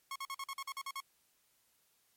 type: tone bursts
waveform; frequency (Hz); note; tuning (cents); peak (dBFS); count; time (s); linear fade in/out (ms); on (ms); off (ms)
sawtooth; 1091; C#6; -28; -35; 10; 0.11-1.003; 2; 47; 47
effects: white hiss -73 dBFS RMS until 2.16 s + MP3 64 kbps